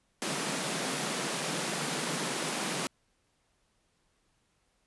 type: high-pass noise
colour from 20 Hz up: pink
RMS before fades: -33 dBFS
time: 0.22-2.87 s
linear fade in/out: 0 ms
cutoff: 140 Hz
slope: 96 dB/octave
effects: pink hiss -73 dBFS RMS until 4.86 s + resampled to 24000 Hz